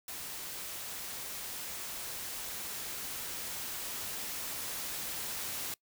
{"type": "noise with level ramp", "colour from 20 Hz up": "white", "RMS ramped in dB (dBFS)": [-42, -38], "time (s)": [0.08, 5.74], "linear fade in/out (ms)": 2, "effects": ["noise-tail reverb RT60 0.1 s tail -23 dB re dry"]}